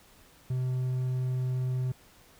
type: tone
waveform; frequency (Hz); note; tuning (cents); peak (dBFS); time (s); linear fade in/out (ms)
triangle; 127.8; C3; -40; -25; 0.5-1.92; 5
effects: pink hiss -58 dBFS RMS until 2.39 s